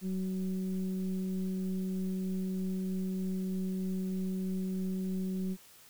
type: tone with frequency modulation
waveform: sine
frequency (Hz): 187.6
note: F#3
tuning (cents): +24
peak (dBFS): -31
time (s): 0.01-5.57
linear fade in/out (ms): 50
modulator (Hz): 186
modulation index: 0.51
effects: white hiss -57 dBFS RMS until 5.89 s